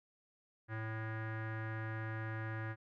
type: tone with low-pass filter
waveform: square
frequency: 110.5 Hz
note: A2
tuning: 8 cents sharp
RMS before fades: -41 dBFS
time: 0.68-2.76 s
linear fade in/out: 50 ms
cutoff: 1700 Hz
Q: 5.3
effects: none